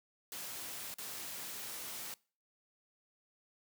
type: noise with dropouts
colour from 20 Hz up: white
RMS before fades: -44 dBFS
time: 0.32-2.14 s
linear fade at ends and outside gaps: 1 ms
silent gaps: 0.941-0.984 s
effects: noise-tail reverb RT60 0.4 s tail -24 dB re dry + high-pass 100 Hz 12 dB/octave